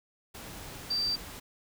sine tone in noise, 4672 Hz, D8, 10 cents flat, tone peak -27 dBFS, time 0.9-1.16 s, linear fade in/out 10 ms, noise pink, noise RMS -44 dBFS, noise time 0.34-1.4 s, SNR +14 dB, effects none

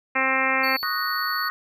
harmonic tone, 264.2 Hz, C4, 17 cents sharp, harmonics 1 / 2 / 3 / 4 / 5 / 6 / 7 / 8 / 9 / 10, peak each -32 / -30 / -30 / -28 / -28 / -31 / -26 / -26 / -28 / -32 dBFS, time 0.15-0.77 s, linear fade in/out 10 ms
square tone, 4455 Hz, C#8, 8 cents sharp, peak -30 dBFS, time 0.63-1.49 s, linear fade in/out 10 ms
sine chord, D# minor seventh, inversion third, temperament equal, 1108.7 / 1244.5 / 1480 / 1864.7 Hz, C#6 / D#6 / F#6 / A#6, 0 / 0 / 0 / 0 cents, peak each -31 / -28 / -29 / -30 dBFS, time 0.83-1.5 s, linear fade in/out 0 ms
effects none

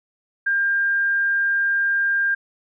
sine tone, 1600 Hz, G6, 35 cents sharp, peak -17 dBFS, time 0.46-2.35 s, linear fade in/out 10 ms, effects none

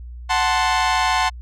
sawtooth chord, F# diminished, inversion none, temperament equal, 740 / 880 / 1046.5 Hz, F#5 / A5 / C6, 0 / 0 / 0 cents, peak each -17 dBFS, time 0.29-1.3 s, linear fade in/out 20 ms, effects added 60 Hz sine -32 dBFS peak until 1.41 s + low-pass 6000 Hz 12 dB/octave

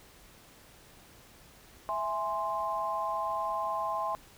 sine chord, E augmented, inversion none, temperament equal, 659.3 / 830.6 / 1046.5 Hz, E5 / G#5 / B#5, 0 / 0 / 0 cents, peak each -36 / -35 / -32 dBFS, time 1.89-4.15 s, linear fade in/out 0 ms, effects pink hiss -56 dBFS RMS until 4.37 s

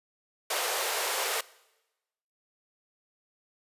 pink high-pass noise, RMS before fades -30 dBFS, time 0.5-1.41 s, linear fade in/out 5 ms, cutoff 420 Hz, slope 48 dB/octave, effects noise-tail reverb RT60 1.0 s tail -21 dB re dry + resampled to 32000 Hz

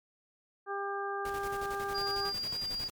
harmonic tone, 398.6 Hz, G4, 29 cents sharp, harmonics 1 / 2 / 3 / 4, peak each -37 / -38 / -38 / -41 dBFS, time 0.66-2.33 s, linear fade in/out 50 ms
pink noise with tremolo, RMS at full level -44 dBFS, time 1.25-2.9 s, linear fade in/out 2 ms, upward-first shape square, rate 11 Hz, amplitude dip 60%
sine tone, 4799 Hz, D8, 37 cents sharp, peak -33 dBFS, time 1.94-2.89 s, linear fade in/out 20 ms
effects MP3 96 kbps

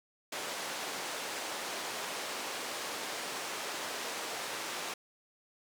pink band-pass noise, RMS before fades -39 dBFS, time 0.32-4.94 s, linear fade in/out 5 ms, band 450 to 8900 Hz, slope 12 dB/octave, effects none

